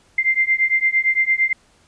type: beating tone pair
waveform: sine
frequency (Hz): 2087 / 2095.8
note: C7 / C7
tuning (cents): -5 / +2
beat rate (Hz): 8.8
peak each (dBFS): -18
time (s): 0.18-1.53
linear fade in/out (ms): 5
effects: pink hiss -56 dBFS RMS until 1.87 s + resampled to 22050 Hz